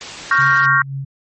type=noise; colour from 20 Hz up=white; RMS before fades=-29 dBFS; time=0.01-0.66 s; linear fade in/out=0 ms
type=chord; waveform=sine; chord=G half-diminished seventh; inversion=second; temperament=equal; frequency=1108.7 / 1396.9 / 1568 / 1864.7 Hz; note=Db6 / F6 / G6 / Bb6; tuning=0 / 0 / 0 / 0 cents; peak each=-16 / -15 / -16 / -17 dBFS; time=0.31-0.82 s; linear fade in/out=2 ms
type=tone with tremolo; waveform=sine; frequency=136.8 Hz; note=C#3; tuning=23 cents flat; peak=-21 dBFS; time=0.38-1.05 s; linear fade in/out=10 ms; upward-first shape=sine; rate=3.8 Hz; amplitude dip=60%
effects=low-pass 6000 Hz 12 dB/octave + MP3 32 kbps